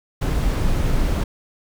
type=noise; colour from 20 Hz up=brown; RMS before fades=-19 dBFS; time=0.21-1.24 s; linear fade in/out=10 ms; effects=none